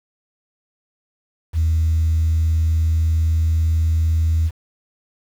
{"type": "tone with pitch glide", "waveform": "sine", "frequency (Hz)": [80.6, 81.11], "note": ["E2", "E2"], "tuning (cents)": [-38, -27], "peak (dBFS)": -13, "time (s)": [1.53, 4.51], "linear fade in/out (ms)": 50, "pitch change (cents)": 11, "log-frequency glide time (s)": [1.99, 3.85], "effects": ["tanh soft clip ceiling -11 dBFS", "7-bit"]}